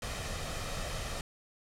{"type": "noise with comb filter", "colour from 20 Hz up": "pink", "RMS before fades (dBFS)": -37, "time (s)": [0.02, 1.21], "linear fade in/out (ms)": 2, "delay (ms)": 1.6, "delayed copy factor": 0.5, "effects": ["low-pass 9000 Hz 12 dB/octave"]}